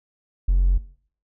triangle tone, 44.98 Hz, F#1, 48 cents flat, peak -11 dBFS, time 0.48-0.78 s, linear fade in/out 10 ms, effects noise-tail reverb RT60 0.5 s tail -19 dB re dry + tanh soft clip ceiling -11 dBFS

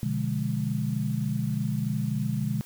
sine chord, B diminished seventh, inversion none, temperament equal, 123.47 / 146.83 / 174.61 / 207.7 Hz, B2 / D3 / F3 / Ab3, 0 / 0 / 0 / 0 cents, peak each -30 / -30 / -35 / -30 dBFS, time 0.03-2.61 s, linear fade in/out 0 ms, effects white hiss -50 dBFS RMS until 2.65 s

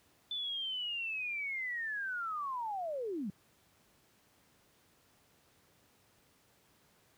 sine linear sweep, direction down, 3520 to 176.4 Hz, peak -35 dBFS, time 0.31-3.3 s, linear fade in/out 2 ms, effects pink hiss -68 dBFS RMS until 7.17 s + high-pass 80 Hz 12 dB/octave

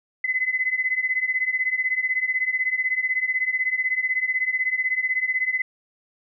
sine beating tone pair, 2024 / 2040 Hz, B6 / C7, +42 / -44 cents, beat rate 16 Hz, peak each -23 / -25 dBFS, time 0.24-5.62 s, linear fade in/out 5 ms, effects none

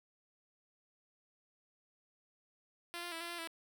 5% pulse tone with pitch steps, 344.7 / 348.9 / 329.4 / 342.1 / 344.8 / 330.1 Hz, F4 / F4 / E4 / F4 / F4 / E4, -23 / -2 / -1 / -36 / -22 / +2 cents, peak -30 dBFS, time 2.94-3.474 s, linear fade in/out 0 ms, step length 89 ms, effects none

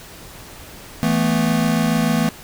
square chord, E suspended fourth, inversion none, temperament equal, 164.81 / 220 / 246.9 Hz, E3 / A3 / B3, 0 / 0 / 0 cents, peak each -21 / -20 / -22 dBFS, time 1.03-2.29 s, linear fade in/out 0 ms, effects pink hiss -39 dBFS RMS until 2.43 s

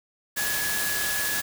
sine tone in noise, 1689 Hz, G#6, 29 cents sharp, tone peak -29 dBFS, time 0.36-1.42 s, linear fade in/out 20 ms, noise white, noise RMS -28 dBFS, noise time 0.36-1.42 s, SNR -4 dB, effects none

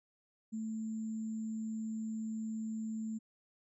sine tone with sample-and-hold, 220.7 Hz, A3, 5 cents sharp, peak -36 dBFS, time 0.52-3.19 s, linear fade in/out 20 ms, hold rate 7350 Hz, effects resampled to 24000 Hz

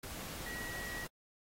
sine tone in noise, 1916 Hz, A#6, 47 cents sharp, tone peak -42 dBFS, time 0.46-1.05 s, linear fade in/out 5 ms, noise pink, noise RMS -45 dBFS, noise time 0.03-1.07 s, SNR 0 dB, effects AAC 48 kbps

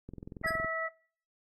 click train, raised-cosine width 3 ms, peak -30 dBFS, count 13, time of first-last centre 0.09-0.646 s, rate 21.6 Hz
harmonic tone, 650 Hz, E5, 24 cents flat, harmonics 1 / 2 / 3, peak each -37 / -37 / -34 dBFS, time 0.43-0.89 s, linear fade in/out 20 ms
square tone with exponential decay, 1661.2 Hz, G#6, in tune, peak -32 dBFS, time 0.47-0.6 s, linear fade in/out 5 ms, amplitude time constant 27 ms
effects noise-tail reverb RT60 0.5 s tail -23 dB re dry + AAC 32 kbps

